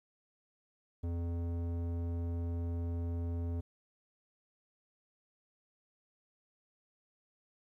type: tone with low-pass filter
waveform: square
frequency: 85.2 Hz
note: F2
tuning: 42 cents flat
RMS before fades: -36 dBFS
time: 1.03-3.61 s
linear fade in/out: 10 ms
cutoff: 490 Hz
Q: 0.69
effects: 12-bit